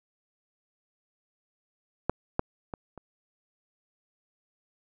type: clicks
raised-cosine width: 1 ms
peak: -10 / -10 / -21 / -29 dBFS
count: 4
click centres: 2.096 / 2.394 / 2.738 / 2.977 s
effects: none